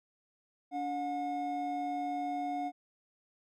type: tone pair together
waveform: triangle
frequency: 287.6 / 723 Hz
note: D4 / F#5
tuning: -36 / -40 cents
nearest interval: octave + major third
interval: 1596 cents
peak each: -36 / -32 dBFS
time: 0.71-2.72 s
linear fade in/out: 50 ms
effects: none